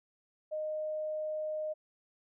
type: tone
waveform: sine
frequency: 617 Hz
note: D#5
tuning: 15 cents flat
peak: -33 dBFS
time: 0.51-1.74 s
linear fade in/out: 20 ms
effects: none